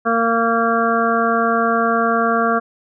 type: harmonic tone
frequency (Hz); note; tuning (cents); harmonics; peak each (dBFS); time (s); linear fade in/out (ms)
229.9; A#3; -24; 1 / 2 / 3 / 5 / 6 / 7; -21 / -21 / -20 / -20 / -21 / -26; 0.05-2.6; 20
effects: none